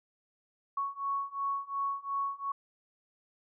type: beating tone pair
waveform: sine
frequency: 1108.7 / 1111.5 Hz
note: C#6 / C#6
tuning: 0 / +4 cents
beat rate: 2.8 Hz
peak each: -35 / -34 dBFS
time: 0.77-2.52 s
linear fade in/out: 5 ms
effects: none